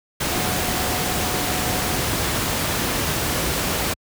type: tone in noise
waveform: sine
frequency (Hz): 732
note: F#5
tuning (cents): -19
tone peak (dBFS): -31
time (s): 0.31-1.96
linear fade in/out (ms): 10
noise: pink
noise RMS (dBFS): -22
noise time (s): 0.2-3.94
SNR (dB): -12
effects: high-pass 60 Hz 12 dB/octave